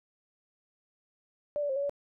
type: tone with pitch steps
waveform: sine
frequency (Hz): 587 / 578 / 532 / 562 / 570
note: D5 / D5 / C5 / C#5 / C#5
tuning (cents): -1 / -28 / +29 / +24 / +48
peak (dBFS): -28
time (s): 1.56-1.895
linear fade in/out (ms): 0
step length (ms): 67
effects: none